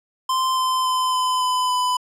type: tone with pitch steps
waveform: square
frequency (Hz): 1039 / 1031.2 / 1023.5 / 1015.9 / 1008.3 / 1000.7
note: C6 / C6 / C6 / B5 / B5 / B5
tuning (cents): -12 / -26 / -38 / +49 / +36 / +23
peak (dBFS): -19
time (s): 0.29-1.97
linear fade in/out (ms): 5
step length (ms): 280
effects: low-pass 11000 Hz 12 dB/octave